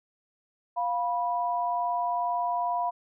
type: tone pair together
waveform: sine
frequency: 702 / 979.8 Hz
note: F5 / B5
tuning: +9 / -14 cents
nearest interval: tritone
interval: 577 cents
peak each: -28 dBFS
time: 0.76-2.91 s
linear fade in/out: 20 ms
effects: none